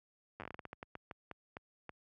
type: slowing click train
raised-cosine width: 0.5 ms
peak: -29 dBFS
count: 17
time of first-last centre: 0.4-1.893 s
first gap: 9 ms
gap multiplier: 1.27
effects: high-pass 60 Hz 12 dB/octave